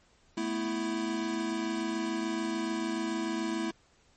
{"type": "chord", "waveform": "square", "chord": "A suspended second", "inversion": "none", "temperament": "equal", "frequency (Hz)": [220, 246.9, 329.6], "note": ["A3", "B3", "E4"], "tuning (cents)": [0, 0, 0], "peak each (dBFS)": [-36, -39, -33], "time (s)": [0.37, 3.71], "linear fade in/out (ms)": 5, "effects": ["pink hiss -65 dBFS RMS until 4.16 s", "MP3 32 kbps"]}